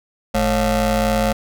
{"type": "ring-modulated tone", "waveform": "25% pulse", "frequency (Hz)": 164.8, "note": "E3", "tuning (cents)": 0, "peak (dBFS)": -9, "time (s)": [0.34, 1.33], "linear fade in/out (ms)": 10, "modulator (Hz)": 380, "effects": []}